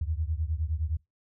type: beating tone pair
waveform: sine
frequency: 75.3 / 85 Hz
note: D2 / F2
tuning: +44 / -46 cents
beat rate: 9.7 Hz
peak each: -29 / -31 dBFS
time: 0.01-0.97 s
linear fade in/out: 5 ms
effects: noise-tail reverb RT60 0.2 s tail -24 dB re dry